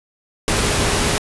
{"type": "tone in noise", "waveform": "sine", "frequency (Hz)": 411, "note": "G#4", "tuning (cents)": -18, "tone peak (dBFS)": -28, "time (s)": [0.48, 1.18], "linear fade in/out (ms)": 0, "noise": "pink", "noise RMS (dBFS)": -18, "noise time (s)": [0.48, 1.18], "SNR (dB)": -13, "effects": ["resampled to 24000 Hz"]}